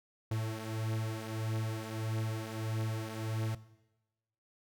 45% pulse beating tone pair, 110 / 111.6 Hz, A2 / A2, 0 / +25 cents, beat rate 1.6 Hz, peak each -35 / -39 dBFS, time 0.31-3.55 s, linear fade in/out 5 ms, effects noise-tail reverb RT60 1.0 s tail -18 dB re dry

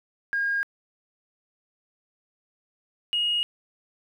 sine tone pair in turn, 1623 / 2875 Hz, G#6 / F7, -40 / +50 cents, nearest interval minor seventh, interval 990 cents, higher second, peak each -22 / -21 dBFS, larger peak second, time 0.33-0.63 / 3.13-3.43 s, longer neither, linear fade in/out 0 ms, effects tanh soft clip ceiling -17 dBFS + 10-bit

